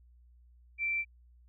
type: tone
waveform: sine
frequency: 2343 Hz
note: D7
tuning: 5 cents flat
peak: -29 dBFS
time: 0.78-1.05 s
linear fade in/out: 50 ms
effects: added 60 Hz sine -57 dBFS peak until 1.48 s